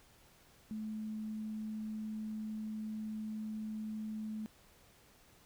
sine tone, 216.2 Hz, A3, 30 cents flat, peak -38 dBFS, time 0.71-4.46 s, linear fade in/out 0 ms, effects pink hiss -64 dBFS RMS until 5.45 s

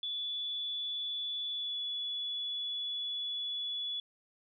sine tone with pitch glide, 3447 to 3417 Hz, A7 to G#7, -36 to +49 cents, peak -34 dBFS, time 0.03-4 s, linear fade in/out 2 ms, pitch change -15 cents, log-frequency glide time 1.51-1.78 s, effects none

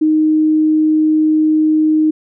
sine tone, 310.5 Hz, D#4, 3 cents flat, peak -9 dBFS, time 0.01-2.11 s, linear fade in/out 10 ms, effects none

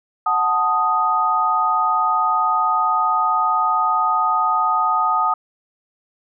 sine chord, D# diminished, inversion first, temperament equal, 740 / 880 / 1244.5 Hz, F#5 / A5 / D#6, 0 / 0 / 0 cents, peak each -23 / -21 / -17 dBFS, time 0.26-5.34 s, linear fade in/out 5 ms, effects none

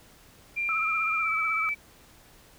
sine tone with pitch glide, 2381 to 2312 Hz, D7 to D7, +23 to -28 cents, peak -26 dBFS, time 0.56-1.75 s, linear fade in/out 20 ms, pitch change -51 cents, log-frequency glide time 1.19-1.3 s
sine tone with vibrato, 1300 Hz, E6, 24 cents flat, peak -28 dBFS, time 0.69-1.69 s, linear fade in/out 0 ms, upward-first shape triangle, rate 16 Hz, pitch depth 63 cents each way
effects pink hiss -55 dBFS RMS until 2.58 s

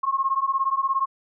sine beating tone pair, 1070 / 1087 Hz, C6 / C#6, +38 / -34 cents, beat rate 17 Hz, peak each -24 / -23 dBFS, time 0.03-1.06 s, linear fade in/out 10 ms, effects none

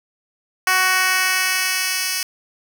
10% pulse tone with high-pass filter sweep, 372.4 Hz, F#4, 11 cents sharp, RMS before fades -19 dBFS, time 0.67-2.23 s, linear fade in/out 2 ms, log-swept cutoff 1100 to 3700 Hz, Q 0.84, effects none

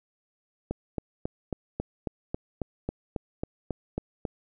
click train, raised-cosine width 2 ms, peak -16 dBFS, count 14, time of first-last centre 0.71-4.252 s, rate 3.67 Hz, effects none

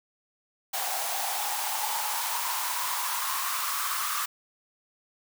white noise with high-pass filter sweep, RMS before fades -30 dBFS, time 0.73-4.26 s, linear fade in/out 10 ms, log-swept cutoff 740 to 1200 Hz, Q 6.9, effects none

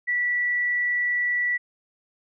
sine tone, 1955 Hz, B6, 18 cents flat, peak -21 dBFS, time 0.07-1.58 s, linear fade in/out 20 ms, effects none

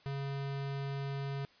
square tone, 138.59 Hz, C#3, in tune, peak -36 dBFS, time 0.06-1.45 s, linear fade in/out 0 ms, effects white hiss -63 dBFS RMS until 1.6 s + resampled to 11025 Hz

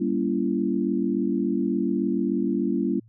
sine chord, G diminished seventh, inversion none, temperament just, 196 / 235.2 / 282.2 / 338.7 Hz, G3 / Bb3 / Db4 / Fb4, 0 / +16 / +31 / +47 cents, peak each -27 dBFS, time 0-3 s, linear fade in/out 10 ms, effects added 112 Hz sine -50 dBFS peak until 3.08 s

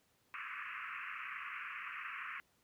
pink band-pass noise, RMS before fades -45 dBFS, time 0.34-2.4 s, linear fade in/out 0 ms, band 1100 to 2700 Hz, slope 96 dB/octave, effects pink hiss -74 dBFS RMS until 2.63 s + high-pass 80 Hz 12 dB/octave

